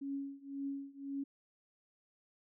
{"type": "tone with tremolo", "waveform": "sine", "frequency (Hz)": 277.2, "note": "C#4", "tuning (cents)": 0, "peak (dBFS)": -35, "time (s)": [0.01, 1.24], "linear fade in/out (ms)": 10, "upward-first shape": "triangle", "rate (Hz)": 1.9, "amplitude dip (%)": 95, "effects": []}